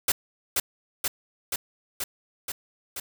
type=noise with echo; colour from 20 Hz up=white; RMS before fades=-22 dBFS; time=0.08-0.12 s; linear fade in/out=5 ms; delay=480 ms; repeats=6; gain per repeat=-2 dB; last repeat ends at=3 s; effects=none